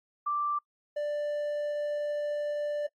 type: tone pair in turn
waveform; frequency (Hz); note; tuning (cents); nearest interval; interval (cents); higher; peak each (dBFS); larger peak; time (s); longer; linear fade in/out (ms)
sine / triangle; 1174.7 / 589.4; D6 / D5; 0 / +6; octave; 1194; first; -27; neither; 0.26-0.59 / 0.96-2.87; second; 10
effects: noise-tail reverb RT60 0.1 s tail -25 dB re dry + AAC 48 kbps